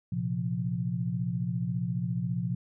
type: chord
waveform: sine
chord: Bb suspended second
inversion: none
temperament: just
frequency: 116.54 / 131.11 / 174.81 Hz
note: Bb2 / C3 / F3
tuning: 0 / +4 / +2 cents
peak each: -33 / -33 / -31 dBFS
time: 0.12-2.55 s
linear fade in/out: 5 ms
effects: none

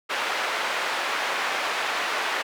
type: band-pass noise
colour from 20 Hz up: white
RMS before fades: -27 dBFS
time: 0.09-2.43 s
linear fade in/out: 20 ms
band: 570 to 2100 Hz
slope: 12 dB/octave
effects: none

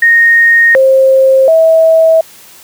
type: tone with pitch steps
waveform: sine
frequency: 1856 / 531 / 648 Hz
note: A#6 / C5 / E5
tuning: -8 / +25 / -30 cents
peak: -3 dBFS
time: 0.02-2.21 s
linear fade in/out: 5 ms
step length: 730 ms
effects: white hiss -37 dBFS RMS until 2.63 s + high-pass 80 Hz 12 dB/octave

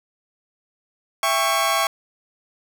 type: chord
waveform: sawtooth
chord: C# diminished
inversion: first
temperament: just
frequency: 665.2 / 798.3 / 1108.7 Hz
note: E5 / G5 / C#6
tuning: +16 / +31 / 0 cents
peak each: -20 / -21 / -17 dBFS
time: 1.23-1.87 s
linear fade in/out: 2 ms
effects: none

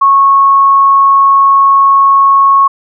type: tone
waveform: sine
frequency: 1100 Hz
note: C#6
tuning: 14 cents flat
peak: -3 dBFS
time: 0.01-2.68 s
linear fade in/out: 10 ms
effects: none

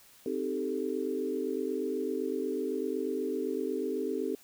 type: chord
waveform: sine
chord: A half-diminished seventh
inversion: first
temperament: equal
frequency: 261.6 / 311.1 / 392 / 440 Hz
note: C4 / Eb4 / G4 / A4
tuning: 0 / 0 / 0 / 0 cents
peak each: -36 / -37 / -34 / -35 dBFS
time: 0.26-4.35 s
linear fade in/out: 2 ms
effects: white hiss -58 dBFS RMS until 4.43 s

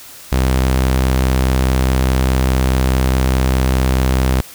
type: tone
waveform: sawtooth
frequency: 64.8 Hz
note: C2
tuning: 16 cents flat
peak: -8 dBFS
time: 0.32-4.41 s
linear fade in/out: 0 ms
effects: white hiss -37 dBFS RMS until 4.54 s

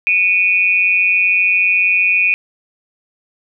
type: tone with amplitude modulation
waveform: sine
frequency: 2454 Hz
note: D#7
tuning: 25 cents flat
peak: -7 dBFS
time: 0.07-2.34 s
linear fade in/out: 0 ms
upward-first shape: sine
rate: 187 Hz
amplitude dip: 75%
effects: none

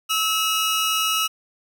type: tone pair together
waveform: sawtooth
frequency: 1301 / 2879 Hz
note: E6 / F#7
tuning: -23 / -48 cents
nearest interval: octave + major second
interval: 1375 cents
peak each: -19 dBFS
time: 0.09-1.28 s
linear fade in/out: 20 ms
effects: none

